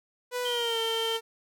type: tone with pitch glide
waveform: sawtooth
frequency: 493.9 to 452.9 Hz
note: B4 to A#4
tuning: 0 to -50 cents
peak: -25 dBFS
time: 0.31-1.21 s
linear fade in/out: 50 ms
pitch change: -150 cents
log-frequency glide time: 0.43-0.79 s
type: tone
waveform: sine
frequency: 3136 Hz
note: G7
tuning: in tune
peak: -30 dBFS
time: 0.45-1.17 s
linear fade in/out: 5 ms
effects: none